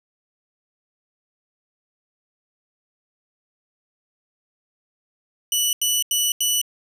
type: tone bursts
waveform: 15% pulse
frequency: 2960 Hz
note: F#7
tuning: in tune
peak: -11 dBFS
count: 4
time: 5.52-6.615 s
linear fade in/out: 2 ms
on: 210 ms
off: 85 ms
effects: none